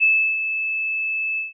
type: tone with ADSR envelope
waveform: sine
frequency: 2617 Hz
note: E7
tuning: 13 cents flat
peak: -12 dBFS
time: 0-1.53 s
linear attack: 30 ms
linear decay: 340 ms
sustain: -9 dB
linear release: 150 ms
effects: none